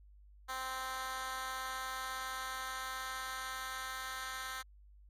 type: tone with high-pass filter sweep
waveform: 10% pulse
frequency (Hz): 260.7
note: C4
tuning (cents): -6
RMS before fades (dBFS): -41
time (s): 0.48-4.63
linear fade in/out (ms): 20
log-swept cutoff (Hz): 990 to 1500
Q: 1.2
effects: added 50 Hz sine -56 dBFS peak until 5.09 s + MP3 64 kbps